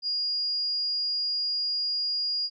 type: tone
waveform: sine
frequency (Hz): 4850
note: D#8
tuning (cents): -45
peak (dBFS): -25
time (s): 0.02-2.5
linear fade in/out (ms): 50
effects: MP3 32 kbps